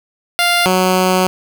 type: tone pair in turn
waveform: 10% pulse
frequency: 698.5 / 185.01 Hz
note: F5 / F#3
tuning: 0 / 0 cents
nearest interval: octave + major seventh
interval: 2300 cents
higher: first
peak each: -3 dBFS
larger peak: neither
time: 0.39-0.66 / 0.66-1.27 s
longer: second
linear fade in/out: 0 ms
effects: 7-bit